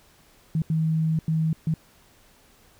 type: tone bursts at uneven times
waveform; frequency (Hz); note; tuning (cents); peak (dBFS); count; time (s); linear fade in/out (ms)
sine; 159.5; D#3; +43; -20; 4; 0.55-0.62 / 0.7-1.19 / 1.28-1.53 / 1.67-1.74; 2
effects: pink hiss -57 dBFS RMS until 2.79 s